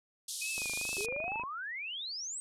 white band-pass noise, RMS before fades -40 dBFS, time 0.28-1.06 s, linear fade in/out 5 ms, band 3400 to 11000 Hz, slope 48 dB/octave
sine tone with vibrato, 2508 Hz, D#7, 13 cents sharp, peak -36 dBFS, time 0.41-1.43 s, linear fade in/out 10 ms, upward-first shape triangle, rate 2.4 Hz, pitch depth 87 cents each way
click train, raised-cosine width 1 ms, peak -31 dBFS, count 23, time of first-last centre 0.58-1.436 s, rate 25.7 Hz
sine exponential sweep, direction up, 380 to 8372 Hz, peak -37 dBFS, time 0.98-2.4 s, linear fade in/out 0 ms
effects none

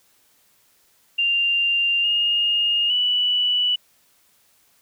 sine tone with pitch steps, 2789 / 2841 / 2959 Hz, F7 / F7 / F#7, -3 / +29 / -1 cents, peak -17 dBFS, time 1.18-3.76 s, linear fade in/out 10 ms, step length 860 ms, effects white hiss -60 dBFS RMS until 4.81 s

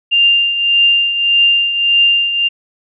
sine tone with tremolo, 2794 Hz, F7, in tune, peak -6 dBFS, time 0.11-2.49 s, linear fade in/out 20 ms, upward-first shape triangle, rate 1.7 Hz, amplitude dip 65%, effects none

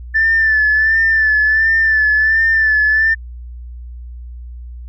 sine tone with vibrato, 1760 Hz, A6, in tune, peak -9 dBFS, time 0.14-3.15 s, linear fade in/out 20 ms, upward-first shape sine, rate 1.4 Hz, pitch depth 41 cents each way, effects tanh soft clip ceiling -5 dBFS + added 60 Hz sine -28 dBFS peak until 4.88 s

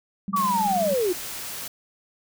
sine tone with tremolo, 196 Hz, G3, in tune, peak -24 dBFS, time 0.28-0.94 s, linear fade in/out 0 ms, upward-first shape triangle, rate 19 Hz, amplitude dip 100%
sine linear sweep, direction down, 1174.7 to 337.4 Hz, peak -20 dBFS, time 0.33-1.13 s, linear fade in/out 10 ms
white noise, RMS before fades -34 dBFS, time 0.36-1.68 s, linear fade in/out 5 ms
effects none

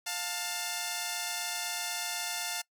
5% pulse tone pair together, 705.6 / 889 Hz, F5 / A5, +18 / +18 cents, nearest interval major third, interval 400 cents, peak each -24 dBFS, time 0.06-2.62 s, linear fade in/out 10 ms, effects noise-tail reverb RT60 0.1 s tail -23 dB re dry

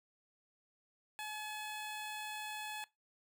15% pulse tone, 853 Hz, G#5, 46 cents sharp, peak -35 dBFS, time 1.19-2.84 s, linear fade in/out 0 ms, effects noise-tail reverb RT60 0.2 s tail -21 dB re dry

